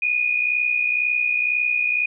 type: tone pair together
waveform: sine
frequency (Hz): 2452 / 2514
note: D#7 / D#7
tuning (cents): -26 / +17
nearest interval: unison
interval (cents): 43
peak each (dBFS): -19 / -25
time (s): 0.02-2.06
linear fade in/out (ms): 5
effects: none